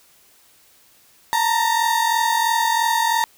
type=tone pair together; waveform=35% pulse; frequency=898 / 941 Hz; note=A5 / A#5; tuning=+35 / +16 cents; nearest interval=minor second; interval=81 cents; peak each=-18 dBFS; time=1.33-3.24 s; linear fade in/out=0 ms; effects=white hiss -54 dBFS RMS until 3.37 s